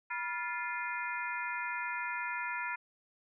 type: harmonic tone with a mistuned harmonic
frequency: 349.2 Hz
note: F4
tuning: in tune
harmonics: 3 / 4 / 5 / 6 / 7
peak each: -39 / -40 / -41 / -42 / -42 dBFS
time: 0.1-2.76 s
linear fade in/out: 10 ms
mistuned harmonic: 3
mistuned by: -130 cents
effects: none